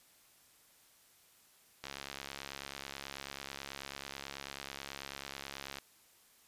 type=click train; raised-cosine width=0.2 ms; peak=-24 dBFS; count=274; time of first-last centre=1.84-5.785 s; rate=69.2 Hz; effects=white hiss -65 dBFS RMS until 6.47 s + resampled to 32000 Hz